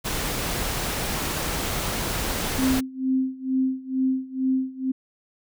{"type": "noise", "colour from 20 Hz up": "pink", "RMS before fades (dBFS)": -27, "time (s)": [0.04, 2.81], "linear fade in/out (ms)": 20}
{"type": "tone with tremolo", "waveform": "sine", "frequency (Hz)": 261.6, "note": "C4", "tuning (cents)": 0, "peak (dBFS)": -18, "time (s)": [2.58, 4.92], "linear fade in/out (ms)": 10, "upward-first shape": "sine", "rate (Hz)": 2.2, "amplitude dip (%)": 90}
{"effects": []}